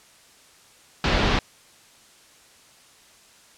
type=low-pass noise; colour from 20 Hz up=pink; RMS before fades=-21 dBFS; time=1.04-1.39 s; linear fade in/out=2 ms; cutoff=4500 Hz; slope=24 dB/octave; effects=white hiss -53 dBFS RMS until 3.57 s + low-pass 9000 Hz 12 dB/octave